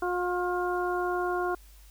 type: harmonic tone with a mistuned harmonic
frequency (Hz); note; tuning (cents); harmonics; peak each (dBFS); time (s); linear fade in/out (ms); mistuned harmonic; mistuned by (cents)
357.6; F4; +41; 1 / 2 / 3 / 4; -29 / -32 / -34 / -35; 0.02-1.55; 5; 4; -21
effects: added 50 Hz sine -50 dBFS peak until 1.9 s + white hiss -59 dBFS RMS until 1.9 s